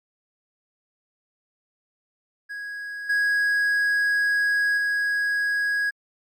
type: tone with level steps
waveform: triangle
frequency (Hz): 1656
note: G#6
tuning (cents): -5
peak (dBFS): -29 / -17 / -19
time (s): 2.49-5.91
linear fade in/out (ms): 20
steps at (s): 3.09 / 4.77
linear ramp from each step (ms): 10
effects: MP3 96 kbps